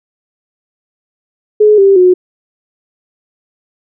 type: tone with pitch steps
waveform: sine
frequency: 423.2 / 392.6 / 364.2 Hz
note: G#4 / G4 / F#4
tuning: +33 / +3 / -27 cents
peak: -3 dBFS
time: 1.6-2.14 s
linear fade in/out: 10 ms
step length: 180 ms
effects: none